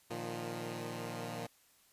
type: chord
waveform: 10% pulse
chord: Bb suspended fourth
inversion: none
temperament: equal with one note detuned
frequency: 116.54 / 153.6 / 174.61 Hz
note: Bb2 / Eb3 / F3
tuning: 0 / -22 / 0 cents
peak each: -34 / -37 / -36 dBFS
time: 0.1-1.47 s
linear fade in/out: 10 ms
effects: white hiss -67 dBFS RMS until 1.92 s + resampled to 32000 Hz